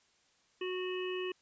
harmonic tone, 367.4 Hz, F#4, 12 cents flat, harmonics 1 / 3 / 5 / 7 / 8, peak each -35 / -47 / -48 / -45 / -45 dBFS, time 0.61-1.32 s, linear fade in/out 5 ms, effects white hiss -70 dBFS RMS until 1.41 s + resampled to 16000 Hz

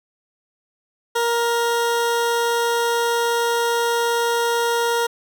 20% pulse tone, 469.4 Hz, A#4, 12 cents sharp, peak -13 dBFS, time 1.15-5.07 s, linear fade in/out 10 ms, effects none

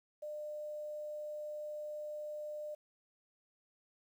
sine tone, 601 Hz, D5, 40 cents sharp, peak -40 dBFS, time 0.22-2.75 s, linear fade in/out 10 ms, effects 11-bit

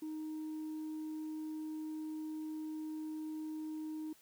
sine tone, 311.1 Hz, D#4, in tune, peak -37 dBFS, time 0.02-4.13 s, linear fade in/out 5 ms, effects tanh soft clip ceiling -38 dBFS + white hiss -65 dBFS RMS until 4.21 s

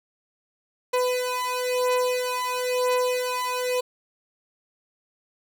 30% pulse beating tone pair, 499.6 / 500.6 Hz, B4 / B4, +20 / +23 cents, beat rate 1 Hz, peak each -23 dBFS, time 0.93-3.81 s, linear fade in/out 10 ms, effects none

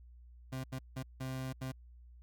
30% pulse tone bursts at uneven times, 130.81 Hz, C3, in tune, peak -35 dBFS, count 5, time 0.52-0.64 / 0.72-0.79 / 0.96-1.03 / 1.2-1.53 / 1.61-1.72 s, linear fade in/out 10 ms, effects added 60 Hz sine -53 dBFS peak until 2.22 s

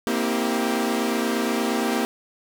sawtooth chord, C dominant seventh, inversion third, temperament equal with one note detuned, 233.1 / 261.6 / 321.7 / 392 Hz, Bb3 / C4 / E4 / G4, 0 / 0 / -42 / 0 cents, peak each -21 / -24 / -25 / -24 dBFS, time 0.07-2.05 s, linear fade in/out 0 ms, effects none

